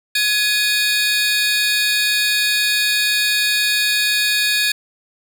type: tone cluster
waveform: 40% pulse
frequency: 1684 / 2473 / 3725 / 4432 Hz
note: G#6 / D#7 / A#7 / C#8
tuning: +24 / -11 / -2 / -1 cents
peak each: -20 dBFS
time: 0.15-4.72 s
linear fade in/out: 5 ms
effects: none